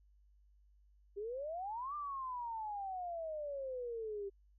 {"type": "exponential two-way sweep", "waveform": "sine", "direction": "up then down", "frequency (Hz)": [390.4, 1200, 390.4], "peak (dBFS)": -39, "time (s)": [1.16, 4.3], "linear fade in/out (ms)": 20, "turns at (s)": 1.95, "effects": ["added 50 Hz sine -64 dBFS peak until 4.58 s"]}